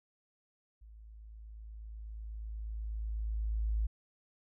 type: tone with level ramp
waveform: sine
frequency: 54.1 Hz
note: A1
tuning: 29 cents flat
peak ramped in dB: -51 to -28 dBFS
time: 0.81-3.87 s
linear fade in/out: 10 ms
effects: none